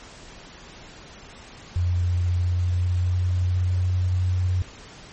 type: tone with pitch glide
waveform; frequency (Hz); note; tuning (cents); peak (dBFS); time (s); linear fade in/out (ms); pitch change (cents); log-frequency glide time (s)
sine; 88.5 to 90.99; F2 to F#2; +23 to -28; -19; 1.76-4.62; 0; +49; 2.22-3.86
effects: pink hiss -44 dBFS RMS until 5.12 s + MP3 32 kbps